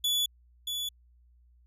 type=tone pair in turn; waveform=40% pulse; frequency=3432 / 3432 Hz; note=A7 / A7; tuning=-44 / -44 cents; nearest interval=unison; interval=0 cents; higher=neither; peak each=-24 / -30 dBFS; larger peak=first; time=0.04-0.26 / 0.67-0.89 s; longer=neither; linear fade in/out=5 ms; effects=added 60 Hz sine -58 dBFS peak until 1.66 s